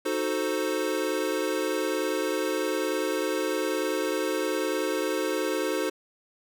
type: chord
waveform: square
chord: D# diminished seventh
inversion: none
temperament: equal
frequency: 311.1 / 370 / 440 / 523.3 Hz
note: D#4 / F#4 / A4 / C5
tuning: 0 / 0 / 0 / 0 cents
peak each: -32 dBFS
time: 0.05-5.9 s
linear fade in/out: 10 ms
effects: none